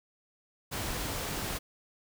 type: noise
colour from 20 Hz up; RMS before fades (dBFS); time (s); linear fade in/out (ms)
pink; -35; 0.71-1.59; 20
effects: none